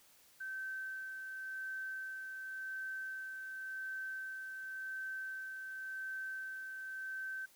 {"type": "tone with tremolo", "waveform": "sine", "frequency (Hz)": 1545, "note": "G6", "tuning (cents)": -26, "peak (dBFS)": -39, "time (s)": [0.4, 7.46], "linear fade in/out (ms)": 10, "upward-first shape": "sine", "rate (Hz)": 0.91, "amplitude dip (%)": 35, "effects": ["white hiss -65 dBFS RMS until 7.55 s"]}